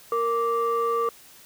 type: tone pair together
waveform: sine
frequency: 464.2 / 1168.6 Hz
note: A#4 / D6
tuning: -7 / -9 cents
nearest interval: octave + major third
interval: 1598 cents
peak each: -23 dBFS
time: 0.12-1.09 s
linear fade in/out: 2 ms
effects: tanh soft clip ceiling -16 dBFS + white hiss -50 dBFS RMS until 1.45 s